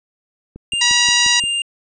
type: click train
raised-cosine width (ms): 3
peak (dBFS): -21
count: 6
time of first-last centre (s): 0.56-1.439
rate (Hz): 5.69
type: tone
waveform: square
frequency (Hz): 2801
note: F7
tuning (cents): +4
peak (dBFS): -18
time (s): 0.72-1.62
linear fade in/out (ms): 2
type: harmonic tone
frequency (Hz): 966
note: B5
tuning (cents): -39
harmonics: 1 / 2 / 3 / 4 / 5 / 6 / 7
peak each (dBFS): -25 / -19 / -25 / -19 / -20 / -21 / -22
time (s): 0.81-1.4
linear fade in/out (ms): 5
effects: resampled to 24000 Hz